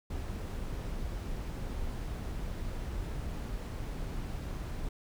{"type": "noise", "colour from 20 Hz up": "brown", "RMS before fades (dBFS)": -37, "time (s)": [0.1, 4.89], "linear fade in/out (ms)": 5, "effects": []}